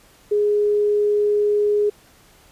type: tone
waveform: sine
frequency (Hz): 415.3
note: G#4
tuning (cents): 0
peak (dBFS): -15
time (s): 0.31-1.9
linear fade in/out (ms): 10
effects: pink hiss -52 dBFS RMS until 2.51 s + resampled to 32000 Hz